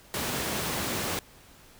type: high-pass noise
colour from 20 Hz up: pink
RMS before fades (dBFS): -31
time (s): 0.14-1.19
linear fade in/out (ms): 0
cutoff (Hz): 100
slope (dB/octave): 12
effects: pink hiss -54 dBFS RMS until 1.79 s